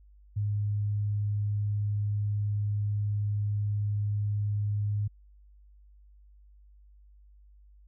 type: tone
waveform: sine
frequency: 103.5 Hz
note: G#2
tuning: 5 cents flat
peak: -26 dBFS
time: 0.36-5.08 s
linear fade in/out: 10 ms
effects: added 50 Hz sine -53 dBFS peak until 7.87 s